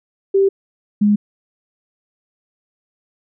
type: tone pair in turn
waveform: sine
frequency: 391 / 207.1 Hz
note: G4 / G#3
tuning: -4 / -5 cents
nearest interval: major seventh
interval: 1101 cents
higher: first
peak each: -10 dBFS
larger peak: neither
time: 0.34-0.49 / 1.01-1.16 s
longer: neither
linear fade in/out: 10 ms
effects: none